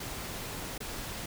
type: noise with dropouts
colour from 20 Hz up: pink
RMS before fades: -39 dBFS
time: 0-1.26 s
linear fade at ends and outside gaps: 5 ms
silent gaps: 0.78-0.803 s
effects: none